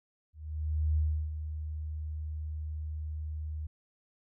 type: tone with ADSR envelope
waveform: sine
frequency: 77 Hz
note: D#2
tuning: 17 cents flat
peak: -24 dBFS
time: 0.33-3.67 s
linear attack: 640 ms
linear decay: 330 ms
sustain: -10 dB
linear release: 8 ms
effects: none

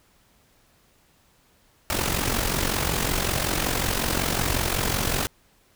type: noise with amplitude modulation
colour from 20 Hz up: pink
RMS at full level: -22 dBFS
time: 1.9-5.27 s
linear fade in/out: 0 ms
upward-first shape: sine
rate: 45.4 Hz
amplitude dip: 65%
effects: pink hiss -61 dBFS RMS until 5.75 s

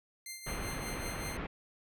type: tone with tremolo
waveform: 10% pulse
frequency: 2093 Hz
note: C7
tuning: in tune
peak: -31 dBFS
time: 0.26-1.37 s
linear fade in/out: 2 ms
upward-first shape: triangle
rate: 5.2 Hz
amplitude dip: 65%
type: low-pass noise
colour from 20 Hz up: pink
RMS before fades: -39 dBFS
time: 0.46-1.47 s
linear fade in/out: 10 ms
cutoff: 2700 Hz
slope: 24 dB/octave
effects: none

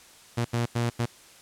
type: tone bursts at uneven times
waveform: sawtooth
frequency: 118.6 Hz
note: A#2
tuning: 30 cents sharp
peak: -20 dBFS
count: 4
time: 0.37-0.45 / 0.53-0.66 / 0.75-0.9 / 0.99-1.06 s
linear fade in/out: 10 ms
effects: white hiss -52 dBFS RMS until 1.41 s + low-pass 10000 Hz 12 dB/octave

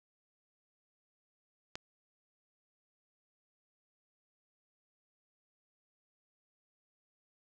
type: click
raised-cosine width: 0.2 ms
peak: -22 dBFS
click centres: 1.755 s
effects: none

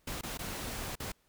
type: noise with dropouts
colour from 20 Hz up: pink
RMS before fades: -39 dBFS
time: 0.07-1.12 s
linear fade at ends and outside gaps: 5 ms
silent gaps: 0.212-0.233 / 0.375-0.39 / 0.955-1 s
effects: pink hiss -71 dBFS RMS until 1.28 s

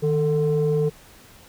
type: tone pair together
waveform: sine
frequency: 155 / 444.7 Hz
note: D#3 / A4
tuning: -6 / +18 cents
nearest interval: octave + tritone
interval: 1824 cents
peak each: -20 / -19 dBFS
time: 0.02-0.9 s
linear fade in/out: 20 ms
effects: tanh soft clip ceiling -13 dBFS + pink hiss -49 dBFS RMS until 1.48 s

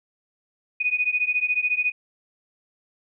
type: beating tone pair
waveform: sine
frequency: 2475 / 2489 Hz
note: D#7 / D#7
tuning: -10 / 0 cents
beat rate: 14 Hz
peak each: -23 / -24 dBFS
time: 0.8-1.92 s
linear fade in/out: 10 ms
effects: none

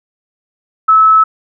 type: tone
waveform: sine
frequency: 1300 Hz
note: E6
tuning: 24 cents flat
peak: -4 dBFS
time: 0.88-1.24 s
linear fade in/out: 10 ms
effects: none

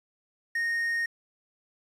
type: tone with quantisation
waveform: triangle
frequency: 1854 Hz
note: A#6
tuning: 10 cents flat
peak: -24 dBFS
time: 0.55-1.06 s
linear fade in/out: 5 ms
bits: 9
effects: resampled to 32000 Hz

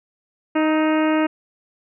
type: harmonic tone with a mistuned harmonic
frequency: 311.1 Hz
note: D#4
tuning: in tune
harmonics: 1 / 2 / 3 / 4 / 5 / 6 / 7 / 8 / 9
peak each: -17 / -23 / -27 / -29 / -31 / -33 / -34 / -35 / -36 dBFS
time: 0.55-1.27 s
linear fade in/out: 10 ms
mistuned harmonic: 4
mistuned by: +27 cents
effects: none

